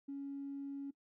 triangle tone with tanh clipping, 278.6 Hz, C#4, 9 cents sharp, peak -40 dBFS, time 0.08-0.91 s, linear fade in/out 10 ms, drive 4 dB, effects noise-tail reverb RT60 0.1 s tail -18 dB re dry

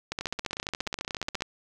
two click trains, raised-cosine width 0.2 ms, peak -13 / -17 dBFS, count 20 / 21, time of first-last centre 0.12-1.421 / 0.21-1.408 s, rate 14.6 / 16.7 Hz, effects none

